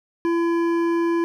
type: tone with hard clipping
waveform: sine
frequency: 337.6 Hz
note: E4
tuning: 41 cents sharp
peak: -20 dBFS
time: 0.25-1.24 s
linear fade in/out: 0 ms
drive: 11 dB
effects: none